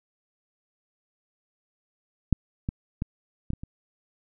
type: clicks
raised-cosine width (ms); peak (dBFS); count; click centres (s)
5; -6 / -15 / -15 / -16 / -20 / -25; 6; 2.327 / 2.689 / 3.021 / 3.504 / 3.534 / 3.635
effects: none